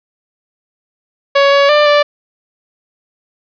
sawtooth tone with pitch steps, 559 / 562 / 594 / 586 Hz, C#5 / C#5 / D5 / D5, +14 / +24 / +20 / -4 cents, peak -3 dBFS, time 1.35-2.03 s, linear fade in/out 10 ms, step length 170 ms, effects resampled to 11025 Hz + 7-bit

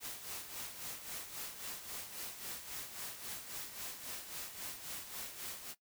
white noise with tremolo, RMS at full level -43 dBFS, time 0-5.75 s, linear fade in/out 50 ms, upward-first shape sine, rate 3.7 Hz, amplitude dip 60%, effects noise-tail reverb RT60 0.1 s tail -17 dB re dry

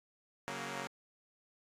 5% pulse chord, F# major, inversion second, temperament equal with one note detuned, 138.59 / 185.85 / 233.1 Hz, C#3 / F#3 / A#3, 0 / +8 / 0 cents, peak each -33 / -33 / -31 dBFS, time 0.48-0.87 s, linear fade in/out 0 ms, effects low-pass 9000 Hz 12 dB/octave + AAC 64 kbps

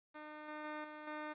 10% pulse tone with level steps, 303.5 Hz, D#4, 43 cents flat, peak -40 / -36 / -34 / -40 / -34 dBFS, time 0.14-1.34 s, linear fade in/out 20 ms, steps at 0.48 / 0.64 / 0.84 / 1.07 s, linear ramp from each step 5 ms, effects resampled to 8000 Hz + 12-bit

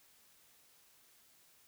silence, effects white hiss -66 dBFS RMS until 1.67 s

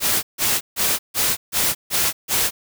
white noise bursts, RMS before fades -19 dBFS, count 7, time 0-2.51 s, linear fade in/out 50 ms, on 230 ms, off 150 ms, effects none

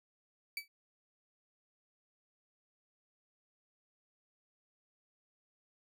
30% pulse tone with exponential decay, 2297 Hz, D7, 39 cents flat, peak -31 dBFS, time 0.57-0.68 s, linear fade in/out 2 ms, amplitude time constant 22 ms, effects none

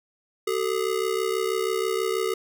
square ring-modulated tone, 413.3 Hz, G#4, 8 cents flat, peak -21 dBFS, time 0.47-2.34 s, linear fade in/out 5 ms, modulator 33.1 Hz, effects none

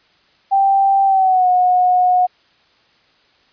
sine tone with pitch glide, 784 to 727.3 Hz, G5 to F#5, 0 to -30 cents, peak -10 dBFS, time 0.51-2.27 s, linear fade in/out 20 ms, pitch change -130 cents, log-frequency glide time 1.05-1.48 s, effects white hiss -55 dBFS RMS until 3.52 s + resampled to 11025 Hz

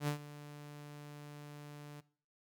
sawtooth tone with ADSR envelope, 146.83 Hz, D3, in tune, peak -27 dBFS, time 0-2.01 s, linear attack 78 ms, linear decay 100 ms, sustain -17 dB, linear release 14 ms, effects noise-tail reverb RT60 0.5 s tail -20 dB re dry

